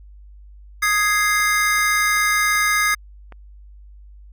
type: chord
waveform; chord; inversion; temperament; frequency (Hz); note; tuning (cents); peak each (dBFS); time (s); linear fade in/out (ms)
square; Ab major; second; equal; 1244.5 / 1661.2 / 2093; Eb6 / Ab6 / C7; 0 / 0 / 0; -22 / -22 / -20; 0.82-2.95; 10
type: click train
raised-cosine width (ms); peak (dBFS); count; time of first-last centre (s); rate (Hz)
0.5; -25; 6; 1.4-3.323; 2.6
effects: added 50 Hz sine -40 dBFS peak until 4.32 s